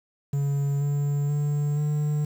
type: tone with pitch steps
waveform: triangle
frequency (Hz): 141.1 / 143.73 / 146.41 / 149.15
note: C#3 / D3 / D3 / D3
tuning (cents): +31 / -37 / -5 / +27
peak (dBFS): -20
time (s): 0.33-2.25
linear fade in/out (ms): 5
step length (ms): 480
effects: 8-bit